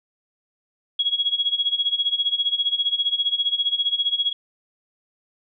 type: tone with tremolo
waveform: sine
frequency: 3322 Hz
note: G#7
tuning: in tune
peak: -16 dBFS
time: 0.99-4.33 s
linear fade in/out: 5 ms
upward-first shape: sine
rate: 15 Hz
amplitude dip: 85%
effects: none